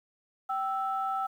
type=tone pair together; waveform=sine; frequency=775.2 / 1318.5 Hz; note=G5 / E6; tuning=-20 / 0 cents; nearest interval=major sixth; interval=920 cents; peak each=-30 / -31 dBFS; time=0.49-1.27 s; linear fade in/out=10 ms; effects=tanh soft clip ceiling -20 dBFS + 10-bit